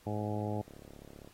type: harmonic tone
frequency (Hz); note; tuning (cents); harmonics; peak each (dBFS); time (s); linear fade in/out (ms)
105.2; G#2; +23; 1 / 2 / 3 / 4 / 5 / 6 / 7 / 8; -36 / -39 / -41 / -42 / -43 / -44 / -44 / -45; 0.06-0.62; 10
type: click train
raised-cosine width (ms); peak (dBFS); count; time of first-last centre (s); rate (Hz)
2; -37; 22; 0.68-1.275; 35.3
effects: pink hiss -62 dBFS RMS until 1.33 s + AAC 48 kbps